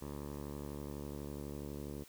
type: tone with low-pass filter sweep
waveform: 10% pulse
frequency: 72.1 Hz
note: D2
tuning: 31 cents flat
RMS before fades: -44 dBFS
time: 0.01-2.04 s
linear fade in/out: 10 ms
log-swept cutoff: 980 to 550 Hz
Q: 1.1
effects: white hiss -60 dBFS RMS until 2.08 s